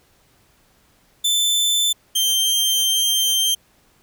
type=tone pair in turn; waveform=sawtooth; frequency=3530 / 3151 Hz; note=A7 / G7; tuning=+5 / +8 cents; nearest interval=major second; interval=197 cents; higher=first; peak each=-13 dBFS; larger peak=neither; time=1.24-1.93 / 2.15-3.55 s; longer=second; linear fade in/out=10 ms; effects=pink hiss -58 dBFS RMS until 4.02 s